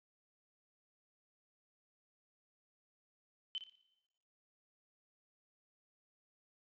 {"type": "tone with echo", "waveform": "sine", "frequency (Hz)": 3059, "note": "G7", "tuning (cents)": -43, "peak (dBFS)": -37, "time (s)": [3.55, 3.58], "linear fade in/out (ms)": 0, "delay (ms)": 58, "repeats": 4, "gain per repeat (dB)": -9, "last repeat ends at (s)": 3.812, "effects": ["noise-tail reverb RT60 1.0 s tail -19 dB re dry", "resampled to 16000 Hz"]}